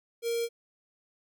square tone with notch filter, 466.2 Hz, A#4, in tune, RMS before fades -30 dBFS, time 0.22-0.49 s, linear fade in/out 50 ms, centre 1300 Hz, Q 1.1, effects none

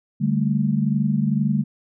sine chord, D suspended fourth, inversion none, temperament equal with one note detuned, 146.83 / 197.82 / 220 Hz, D3 / G3 / A3, 0 / +16 / 0 cents, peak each -22 dBFS, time 0.2-1.64 s, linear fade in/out 20 ms, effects none

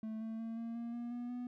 triangle tone with pitch steps, 219.4 / 223 / 226.6 / 230.3 / 234.1 / 237.9 / 241.8 / 245.7 Hz, A3 / A3 / A#3 / A#3 / A#3 / A#3 / B3 / B3, -5 / +23 / -49 / -21 / +8 / +35 / -36 / -9 cents, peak -37 dBFS, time 0.03-1.47 s, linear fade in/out 2 ms, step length 180 ms, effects none

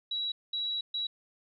sine tone bursts at uneven times, 3895 Hz, B7, 25 cents flat, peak -30 dBFS, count 3, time 0.11-0.32 / 0.53-0.81 / 0.94-1.07 s, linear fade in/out 5 ms, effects none

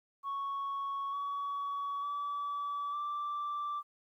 sine tone with pitch steps, 1108.7 / 1129.4 / 1150.5 / 1171.9 Hz, C#6 / C#6 / D6 / D6, 0 / +32 / -36 / -4 cents, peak -32 dBFS, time 0.23-3.83 s, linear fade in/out 50 ms, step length 900 ms, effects tanh soft clip ceiling -32 dBFS + 12-bit

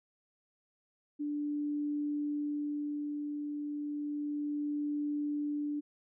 sine tone with tremolo, 293.7 Hz, D4, in tune, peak -31 dBFS, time 1.19-5.81 s, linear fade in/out 20 ms, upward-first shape sine, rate 0.32 Hz, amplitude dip 35%, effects none

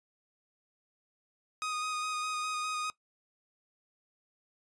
sawtooth tone with vibrato, 1244.5 Hz, D#6, in tune, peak -29 dBFS, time 1.62-2.9 s, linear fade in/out 0 ms, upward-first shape square, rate 4.9 Hz, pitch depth 13 cents each way, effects noise-tail reverb RT60 0.1 s tail -19 dB re dry + resampled to 22050 Hz

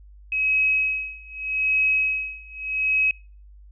sine tone with tremolo, 2550 Hz, D#7, 42 cents sharp, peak -17 dBFS, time 0.32-3.11 s, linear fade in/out 2 ms, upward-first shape sine, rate 0.82 Hz, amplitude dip 95%, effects noise-tail reverb RT60 0.4 s tail -26 dB re dry + added 50 Hz sine -44 dBFS peak until 3.71 s

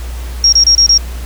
sine tone bursts, 5588 Hz, F8, in tune, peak -4 dBFS, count 5, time 0.44-0.977 s, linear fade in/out 2 ms, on 85 ms, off 28 ms, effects added 60 Hz sine -20 dBFS peak until 1.25 s + pink hiss -33 dBFS RMS until 1.25 s

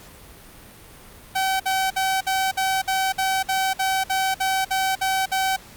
sawtooth tone bursts, 765 Hz, G5, 42 cents flat, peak -16 dBFS, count 14, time 1.35-5.565 s, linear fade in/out 10 ms, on 250 ms, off 55 ms, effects pink hiss -45 dBFS RMS until 5.76 s + Opus 48 kbps

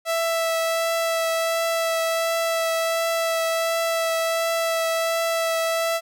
sawtooth tone with vibrato, 659.3 Hz, E5, in tune, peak -17 dBFS, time 0.05-6.01 s, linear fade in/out 50 ms, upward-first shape triangle, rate 1.4 Hz, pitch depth 12 cents each way, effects none

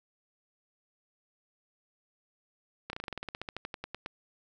slowing click train, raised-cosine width 0.3 ms, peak -21 dBFS, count 19, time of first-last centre 2.9-4.061 s, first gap 31 ms, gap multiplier 1.08, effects none

